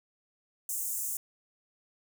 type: high-pass noise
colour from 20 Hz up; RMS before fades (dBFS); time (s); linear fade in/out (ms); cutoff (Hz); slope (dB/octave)
pink; -34; 0.69-1.17; 2; 6800; 48
effects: none

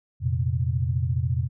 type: chord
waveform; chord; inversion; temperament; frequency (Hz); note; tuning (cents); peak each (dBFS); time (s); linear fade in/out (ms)
sine; F suspended fourth; none; equal with one note detuned; 86.6 / 116.54 / 130.81; F2 / Bb2 / C3; -14 / 0 / 0; -26; 0.2-1.49; 50
effects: none

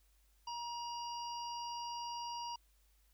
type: harmonic tone with a mistuned harmonic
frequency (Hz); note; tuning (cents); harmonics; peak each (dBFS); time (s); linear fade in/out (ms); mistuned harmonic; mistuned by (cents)
950; A#5; +33; 1 / 3 / 5 / 6; -41 / -51 / -50 / -53; 0.47-2.56; 5; 6; -20
effects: added 50 Hz sine -68 dBFS peak until 3.13 s + white hiss -75 dBFS RMS until 3.13 s

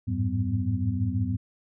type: tone cluster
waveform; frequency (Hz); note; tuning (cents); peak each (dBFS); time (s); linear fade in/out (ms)
sine; 88.8 / 103.5 / 109.7 / 189.5 / 251.6; F2 / G#2 / A2 / F#3 / B3; +29 / -5 / -5 / +42 / +32; -31 / -27 / -32 / -34 / -31; 0.07-1.37; 20
effects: none

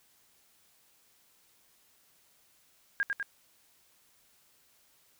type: tone with echo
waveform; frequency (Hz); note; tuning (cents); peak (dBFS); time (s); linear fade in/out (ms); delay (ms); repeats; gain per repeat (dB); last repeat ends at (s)
sine; 1622; G#6; -41; -25; 3-3.03; 0; 99; 2; -3; 3.228
effects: white hiss -66 dBFS RMS until 5.19 s

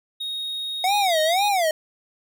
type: tone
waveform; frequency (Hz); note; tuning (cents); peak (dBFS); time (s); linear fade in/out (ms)
triangle; 3743; A#7; +6; -25; 0.2-1.49; 10
type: tone with vibrato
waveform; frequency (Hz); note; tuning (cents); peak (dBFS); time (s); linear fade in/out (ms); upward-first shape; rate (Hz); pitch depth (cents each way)
square; 716; F5; +43; -19; 0.84-1.71; 2; sine; 2; 250
effects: none

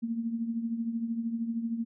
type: tone with tremolo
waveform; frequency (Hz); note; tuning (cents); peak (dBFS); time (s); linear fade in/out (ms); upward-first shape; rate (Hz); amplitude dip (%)
sine; 230; A#3; -23; -26; 0.02-1.85; 20; triangle; 13; 70
effects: none

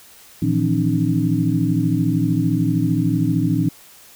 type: tone cluster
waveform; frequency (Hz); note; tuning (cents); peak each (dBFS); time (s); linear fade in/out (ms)
sine; 115.2 / 159.7 / 172.9 / 267.8 / 303.1; A#2 / D#3 / F3 / C4 / D#4; -20 / +45 / -17 / +40 / -45; -22; 0.42-3.69; 5
effects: white hiss -46 dBFS RMS until 4.15 s

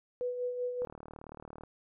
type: tone with tremolo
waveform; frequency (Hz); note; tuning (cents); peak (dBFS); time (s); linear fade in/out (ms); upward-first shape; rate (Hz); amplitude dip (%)
sine; 493.9; B4; 0; -30; 0.21-0.85; 0; sine; 5.2; 50
type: click train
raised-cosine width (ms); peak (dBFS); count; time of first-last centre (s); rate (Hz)
1; -32; 32; 0.82-1.636; 38
effects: none

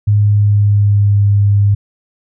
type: tone with pitch glide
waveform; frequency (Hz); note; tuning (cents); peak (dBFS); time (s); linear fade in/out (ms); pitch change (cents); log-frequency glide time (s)
sine; 103.83 to 101.46; G#2 to G#2; 0 to -40; -7; 0.07-1.75; 10; -40; 0.17-1.24
effects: none

